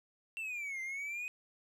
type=exponential two-way sweep; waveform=triangle; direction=down then up; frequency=2723 to 2072 to 2513 Hz; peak=-36 dBFS; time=0.37-1.28 s; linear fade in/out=0 ms; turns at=0.81 s; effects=none